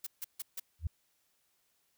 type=noise bursts; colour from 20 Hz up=blue; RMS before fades=-39 dBFS; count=4; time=0.04-0.598 s; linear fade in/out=5 ms; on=27 ms; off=150 ms
type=tone with exponential growth; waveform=sine; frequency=80.4 Hz; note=E2; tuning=43 cents flat; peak=-27 dBFS; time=0.79-0.87 s; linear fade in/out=5 ms; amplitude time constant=17 ms
effects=white hiss -75 dBFS RMS until 1.97 s